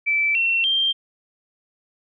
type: tone with pitch steps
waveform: sine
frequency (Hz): 2321 / 2713 / 3171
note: D7 / E7 / G7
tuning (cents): -21 / +49 / +19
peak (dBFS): -17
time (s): 0.06-0.93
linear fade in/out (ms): 20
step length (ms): 290
effects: none